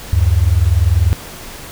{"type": "tone pair together", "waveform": "sine", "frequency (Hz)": [75.1, 95.22], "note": ["D2", "G2"], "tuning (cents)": [39, -50], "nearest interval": "major third", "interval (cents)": 411, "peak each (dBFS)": -12, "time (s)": [0.13, 1.13], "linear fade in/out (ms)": 0, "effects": ["pink hiss -32 dBFS RMS until 1.71 s"]}